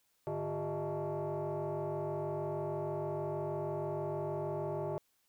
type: tone with frequency modulation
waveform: sine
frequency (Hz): 103.83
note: G#2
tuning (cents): 0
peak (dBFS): -33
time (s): 0.27-4.98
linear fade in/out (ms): 0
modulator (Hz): 254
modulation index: 2.8
effects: tanh soft clip ceiling -29 dBFS + white hiss -75 dBFS RMS until 5.28 s